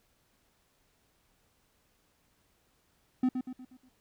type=tone with echo; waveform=triangle; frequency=254.8 Hz; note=C4; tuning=46 cents flat; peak=-21 dBFS; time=3.23-3.29 s; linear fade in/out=5 ms; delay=120 ms; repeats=5; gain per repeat=-7 dB; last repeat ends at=3.89 s; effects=pink hiss -71 dBFS RMS until 4 s